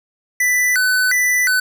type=tone with vibrato; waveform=square; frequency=1728 Hz; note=A6; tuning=32 cents flat; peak=-14 dBFS; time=0.4-1.6 s; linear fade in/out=5 ms; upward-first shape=square; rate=1.4 Hz; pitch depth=240 cents each way; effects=none